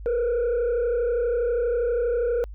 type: tone with frequency modulation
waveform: sine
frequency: 478 Hz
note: A#4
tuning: 43 cents sharp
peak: -18 dBFS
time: 0.06-2.44 s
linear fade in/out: 0 ms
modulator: 32.4 Hz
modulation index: 0.63
effects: tanh soft clip ceiling -20 dBFS + added 51 Hz sine -35 dBFS peak until 2.54 s